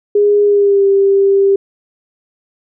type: tone with pitch glide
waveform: sine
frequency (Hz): 411.3 to 394.1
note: G#4 to G4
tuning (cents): -17 to +9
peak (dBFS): -7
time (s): 0.15-1.56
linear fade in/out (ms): 5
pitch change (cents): -74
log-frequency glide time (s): 0.44-0.86
effects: none